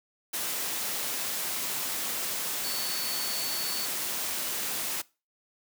sine tone in noise, 4461 Hz, C#8, 10 cents sharp, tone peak -35 dBFS, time 2.64-3.86 s, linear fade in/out 10 ms, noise white, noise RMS -32 dBFS, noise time 0.33-5.02 s, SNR -6 dB, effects noise-tail reverb RT60 0.3 s tail -22 dB re dry + high-pass 150 Hz 12 dB/octave

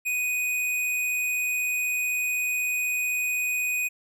square tone, 2489 Hz, D#7, in tune, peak -25 dBFS, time 0.05-3.89 s, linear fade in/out 20 ms, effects none

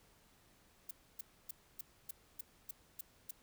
violet noise bursts, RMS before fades -43 dBFS, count 9, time 0.89-3.31 s, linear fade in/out 5 ms, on 20 ms, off 280 ms, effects pink hiss -68 dBFS RMS until 3.42 s

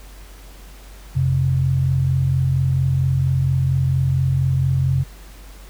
sine tone pair together, 89 / 133.35 Hz, F2 / C3, +33 / +33 cents, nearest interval perfect fifth, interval 700 cents, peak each -21 / -16 dBFS, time 1.15-5.04 s, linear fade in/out 20 ms, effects added 48 Hz sine -38 dBFS peak until 5.69 s + pink hiss -46 dBFS RMS until 5.69 s

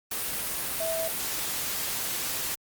sine tone in noise, 652 Hz, E5, 19 cents flat, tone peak -28 dBFS, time 0.8-1.08 s, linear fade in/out 5 ms, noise white, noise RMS -31 dBFS, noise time 0.11-2.55 s, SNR 0 dB, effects Opus 32 kbps

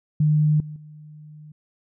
sine tone with level steps, 151.8 Hz, D#3, 42 cents flat, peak -15 / -32 / -40 dBFS, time 0.2-1.52 s, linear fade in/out 5 ms, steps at 0.6 / 0.76 s, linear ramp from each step 2 ms, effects none

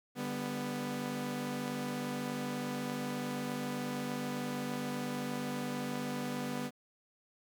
sawtooth chord, G major, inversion second, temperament equal with one note detuned, 146.83 / 198.5 / 246.9 Hz, D3 / G3 / B3, 0 / +22 / 0 cents, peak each -39 / -38 / -33 dBFS, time 0.15-6.71 s, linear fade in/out 50 ms, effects 11-bit

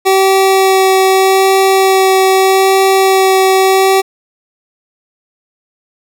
25% pulse tone with vibrato, 382.7 Hz, G4, 42 cents flat, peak -3 dBFS, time 0.05-4.02 s, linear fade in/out 20 ms, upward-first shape sine, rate 0.81 Hz, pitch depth 10 cents each way, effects none

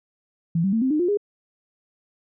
sine tone with pitch steps, 166.7 / 193.71 / 225.1 / 261.6 / 304 / 353.2 / 410.5 Hz, E3 / G3 / A3 / C4 / D#4 / F4 / G#4, +20 / -20 / +40 / 0 / -40 / +20 / -20 cents, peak -18 dBFS, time 0.55-1.173 s, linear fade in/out 5 ms, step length 89 ms, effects none

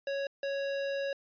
square tone bursts at uneven times, 554.4 Hz, C#5, in tune, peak -32 dBFS, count 2, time 0.07-0.27 / 0.43-1.13 s, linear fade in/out 2 ms, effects resampled to 11025 Hz

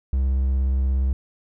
triangle tone with vibrato, 66 Hz, C2, 16 cents sharp, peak -16 dBFS, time 0.13-1.13 s, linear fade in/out 0 ms, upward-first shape sine, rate 17 Hz, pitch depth 23 cents each way, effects none

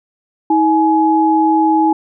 sine tone pair together, 319.9 / 843 Hz, D#4 / G#5, +48 / +26 cents, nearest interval octave + perfect fourth, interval 1678 cents, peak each -12 dBFS, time 0.5-1.93 s, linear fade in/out 5 ms, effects none

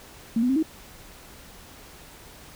sine tone with pitch steps, 228.3 / 248.4 / 266.7 / 316.8 Hz, A#3 / B3 / C4 / D#4, -36 / +10 / +33 / +31 cents, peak -19 dBFS, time 0.36-0.628 s, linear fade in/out 5 ms, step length 67 ms, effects pink hiss -47 dBFS RMS until 2.55 s

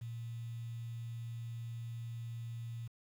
sine tone with quantisation, 116.3 Hz, A#2, 4 cents flat, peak -40 dBFS, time 0.01-2.88 s, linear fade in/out 10 ms, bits 10, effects none

